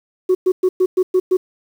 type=tone bursts; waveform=sine; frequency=370 Hz; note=F#4; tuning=in tune; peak=-9 dBFS; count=7; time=0.29-1.37 s; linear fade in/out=10 ms; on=60 ms; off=110 ms; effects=tanh soft clip ceiling -8 dBFS + 7-bit